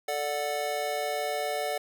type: chord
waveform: square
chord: D major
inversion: second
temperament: just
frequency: 440.5 / 587.3 / 734.2 Hz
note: A4 / D5 / F#5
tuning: +2 / 0 / -14 cents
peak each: -36 / -33 / -33 dBFS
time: 0.08-1.78 s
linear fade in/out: 5 ms
effects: none